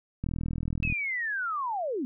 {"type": "click train", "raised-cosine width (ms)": 5, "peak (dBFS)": -19, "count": 29, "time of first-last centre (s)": [0.24, 0.925], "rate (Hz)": 40.9}
{"type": "linear sweep", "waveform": "sine", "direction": "down", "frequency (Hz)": [2637, 232.8], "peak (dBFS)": -28, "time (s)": [0.83, 2.05], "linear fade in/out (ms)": 0}
{"effects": []}